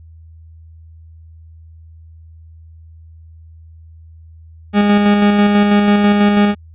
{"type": "tone with tremolo", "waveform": "40% pulse", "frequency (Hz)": 205.2, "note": "G#3", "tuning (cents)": -21, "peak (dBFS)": -7, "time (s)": [4.73, 6.55], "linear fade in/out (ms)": 50, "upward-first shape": "square", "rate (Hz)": 6.1, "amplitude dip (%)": 30, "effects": ["added 81 Hz sine -37 dBFS peak until 6.74 s", "resampled to 8000 Hz"]}